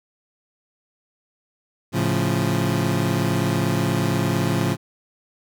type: chord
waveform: 25% pulse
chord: A augmented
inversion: none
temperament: equal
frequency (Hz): 110 / 138.59 / 174.61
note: A2 / C#3 / E#3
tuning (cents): 0 / 0 / 0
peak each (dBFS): -20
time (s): 1.92-4.77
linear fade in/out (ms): 50
effects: none